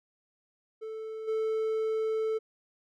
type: tone with level steps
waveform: triangle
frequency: 440 Hz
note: A4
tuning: in tune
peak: -34 / -25 dBFS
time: 0.81-2.39 s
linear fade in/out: 20 ms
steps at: 1.27 s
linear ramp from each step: 20 ms
effects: none